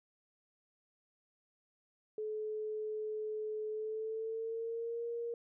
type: tone with pitch glide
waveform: sine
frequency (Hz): 429.9 to 468.8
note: A4 to A#4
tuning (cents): -40 to +10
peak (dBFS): -36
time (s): 2.18-5.34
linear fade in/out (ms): 2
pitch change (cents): +150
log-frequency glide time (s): 3.7-5.05
effects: none